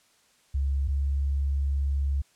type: tone pair in turn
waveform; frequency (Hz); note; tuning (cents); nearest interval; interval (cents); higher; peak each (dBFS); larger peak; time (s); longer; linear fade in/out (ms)
sine; 68.9 / 69.58; C#2 / C#2; -10 / +7; unison; 17; second; -23; neither; 0.54-0.88 / 0.88-2.22; second; 10
effects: white hiss -63 dBFS RMS until 2.35 s + low-pass 9000 Hz 12 dB/octave